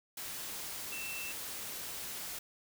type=tone in noise; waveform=sine; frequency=2676 Hz; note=E7; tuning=25 cents sharp; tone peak=-41 dBFS; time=0.92-1.32 s; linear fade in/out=5 ms; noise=white; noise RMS=-42 dBFS; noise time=0.17-2.39 s; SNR=-2 dB; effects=none